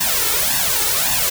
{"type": "noise with flanger", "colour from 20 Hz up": "white", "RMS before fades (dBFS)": -18, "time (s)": [0, 1.3], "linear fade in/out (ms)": 10, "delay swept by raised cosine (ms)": [1.1, 2.3], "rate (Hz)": 1.8, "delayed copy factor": 1, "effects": []}